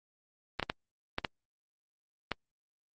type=clicks; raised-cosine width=0.3 ms; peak=-14 dBFS; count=6; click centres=0.597 / 0.628 / 0.699 / 1.184 / 1.248 / 2.317 s; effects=Opus 32 kbps